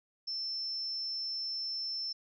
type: tone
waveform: sine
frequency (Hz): 5330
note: E8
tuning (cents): +18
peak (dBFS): -34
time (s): 0.27-2.13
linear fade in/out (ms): 10
effects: none